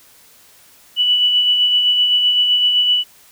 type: tone with tremolo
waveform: sine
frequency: 2960 Hz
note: F#7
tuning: in tune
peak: -10 dBFS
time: 0.96-3.04 s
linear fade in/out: 50 ms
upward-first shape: sine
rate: 7.8 Hz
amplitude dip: 35%
effects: white hiss -48 dBFS RMS until 3.31 s